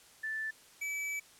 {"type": "tone pair in turn", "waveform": ["sine", "square"], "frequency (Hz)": [1760, 2300], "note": ["A6", "D7"], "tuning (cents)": [0, -37], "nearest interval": "perfect fourth", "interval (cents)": 463, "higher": "second", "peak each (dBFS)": [-34, -35], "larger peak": "first", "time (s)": [[0.23, 0.51], [0.81, 1.2]], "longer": "second", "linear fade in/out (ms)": 10, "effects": ["white hiss -59 dBFS RMS until 1.39 s", "low-pass 11000 Hz 12 dB/octave"]}